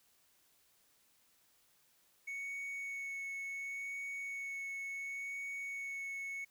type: tone with vibrato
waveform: triangle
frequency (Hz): 2217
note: C#7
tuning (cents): 0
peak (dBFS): -38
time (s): 2.27-6.45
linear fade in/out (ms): 10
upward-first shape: sine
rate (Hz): 0.7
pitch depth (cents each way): 10
effects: white hiss -71 dBFS RMS until 6.5 s